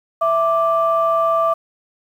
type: tone pair together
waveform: sine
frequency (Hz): 660.4 / 1174.7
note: E5 / D6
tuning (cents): +3 / 0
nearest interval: minor seventh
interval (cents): 997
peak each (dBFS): -16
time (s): 0.21-1.54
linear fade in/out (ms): 10
effects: tanh soft clip ceiling -6 dBFS + 8-bit